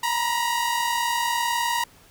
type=tone pair together; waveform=sawtooth; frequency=938 / 977.9 Hz; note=A#5 / B5; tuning=+11 / -17 cents; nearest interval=minor second; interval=72 cents; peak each=-20 / -23 dBFS; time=0.03-1.84 s; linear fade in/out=5 ms; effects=pink hiss -53 dBFS RMS until 2.1 s